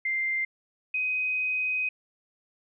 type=tone pair in turn; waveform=sine; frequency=2093 / 2512 Hz; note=C7 / D#7; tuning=0 / +16 cents; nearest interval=minor third; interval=316 cents; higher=second; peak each=-25 dBFS; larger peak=neither; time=0.05-0.45 / 0.94-1.89 s; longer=second; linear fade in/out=5 ms; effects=none